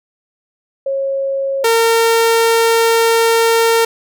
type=tone pair in turn; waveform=sine / sawtooth; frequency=545 / 457.4 Hz; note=C#5 / A#4; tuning=-29 / -33 cents; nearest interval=minor third; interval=304 cents; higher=first; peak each=-15 / -6 dBFS; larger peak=second; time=0.86-1.64 / 1.64-3.85 s; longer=second; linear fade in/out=5 ms; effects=none